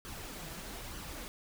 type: noise with flanger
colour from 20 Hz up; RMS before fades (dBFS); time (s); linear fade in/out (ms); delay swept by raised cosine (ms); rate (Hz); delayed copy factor
pink; -44; 0.05-1.28; 0; 0.65 to 6.15; 1.1; +0.5
effects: none